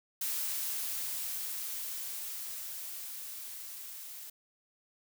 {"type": "noise with level ramp", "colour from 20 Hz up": "blue", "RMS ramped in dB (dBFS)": [-34, -46], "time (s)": [0.21, 4.3], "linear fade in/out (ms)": 5, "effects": []}